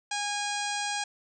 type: harmonic tone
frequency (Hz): 820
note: G#5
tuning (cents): -22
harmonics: 1 / 2 / 3 / 4 / 5 / 6 / 7 / 8 / 9 / 10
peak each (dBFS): -33 / -36 / -38 / -39 / -40 / -41 / -41 / -42 / -43 / -43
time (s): 0.11-1.04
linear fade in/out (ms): 5
effects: none